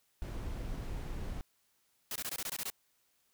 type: noise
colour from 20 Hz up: brown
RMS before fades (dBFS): -39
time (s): 0.22-1.41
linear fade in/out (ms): 0
type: noise bursts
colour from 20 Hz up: white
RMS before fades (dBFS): -38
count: 9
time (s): 2.11-2.701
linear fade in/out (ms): 2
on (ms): 47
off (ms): 21
effects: white hiss -74 dBFS RMS until 3.33 s